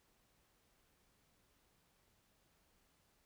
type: silence
effects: pink hiss -75 dBFS RMS until 3.25 s